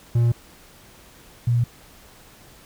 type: tone pair in turn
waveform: triangle / sine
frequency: 118.2 / 119.57 Hz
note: A#2 / A#2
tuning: +24 / +44 cents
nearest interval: unison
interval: 20 cents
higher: second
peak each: -13 / -16 dBFS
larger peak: first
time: 0.15-0.32 / 1.47-1.64 s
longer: neither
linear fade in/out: 5 ms
effects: pink hiss -49 dBFS RMS until 2.65 s